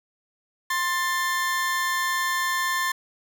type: tone pair together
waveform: 40% pulse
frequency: 1053 / 1770.9 Hz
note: C6 / A6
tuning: +11 / +11 cents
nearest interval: major sixth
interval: 900 cents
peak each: -25 dBFS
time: 0.7-2.92 s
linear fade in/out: 5 ms
effects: none